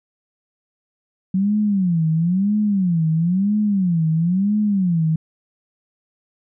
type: tone with vibrato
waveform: sine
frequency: 183.4 Hz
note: F#3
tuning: 15 cents flat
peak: -15 dBFS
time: 1.34-5.16 s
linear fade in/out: 5 ms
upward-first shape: sine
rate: 1 Hz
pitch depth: 250 cents each way
effects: none